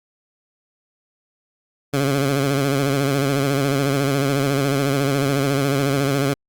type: tone with vibrato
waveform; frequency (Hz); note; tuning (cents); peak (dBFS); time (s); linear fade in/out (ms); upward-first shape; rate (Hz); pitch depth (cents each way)
15% pulse; 138.59; C#3; 0; -11; 1.93-6.34; 10; sine; 14; 62
effects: Opus 48 kbps